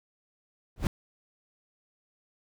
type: noise with exponential growth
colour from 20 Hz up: brown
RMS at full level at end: -18 dBFS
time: 0.76-0.87 s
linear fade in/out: 2 ms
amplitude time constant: 23 ms
effects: none

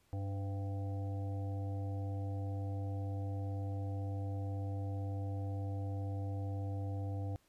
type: harmonic tone with a mistuned harmonic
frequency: 98 Hz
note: G2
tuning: in tune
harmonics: 1 / 3 / 5 / 7 / 8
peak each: -36 / -47 / -50 / -53 / -54 dBFS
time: 0.13-7.36 s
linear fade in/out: 0 ms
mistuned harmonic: 5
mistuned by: +51 cents
effects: pink hiss -72 dBFS RMS until 7.48 s + resampled to 32000 Hz

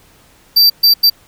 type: tone bursts at uneven times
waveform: square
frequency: 4672 Hz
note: D8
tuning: 10 cents flat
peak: -6 dBFS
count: 3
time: 0.56-0.7 / 0.83-0.94 / 1.03-1.1 s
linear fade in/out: 10 ms
effects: pink hiss -48 dBFS RMS until 1.27 s

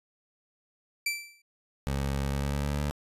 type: tone with exponential decay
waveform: sawtooth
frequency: 2335 Hz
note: D7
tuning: 11 cents flat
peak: -21 dBFS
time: 1.06-1.42 s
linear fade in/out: 5 ms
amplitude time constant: 78 ms
type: tone with pitch glide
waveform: 20% pulse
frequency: 68.9 to 72.7 Hz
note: C#2 to D2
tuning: -10 to -17 cents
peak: -23 dBFS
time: 1.87-2.91 s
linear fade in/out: 0 ms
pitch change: +93 cents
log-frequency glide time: 2.29-2.8 s
effects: resampled to 32000 Hz

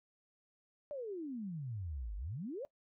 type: exponential two-way sweep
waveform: sine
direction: down then up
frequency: 604 to 47.21 to 604 Hz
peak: -39 dBFS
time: 0.91-2.65 s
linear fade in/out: 0 ms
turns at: 2.16 s
effects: noise-tail reverb RT60 0.1 s tail -19 dB re dry

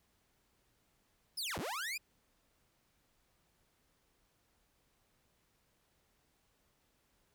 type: linear two-way sweep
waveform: sawtooth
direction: down then up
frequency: 5340 to 56.6 to 2521 Hz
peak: -34 dBFS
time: 1.37-1.98 s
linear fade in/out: 10 ms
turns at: 1.58 s
effects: pink hiss -75 dBFS RMS until 7.34 s

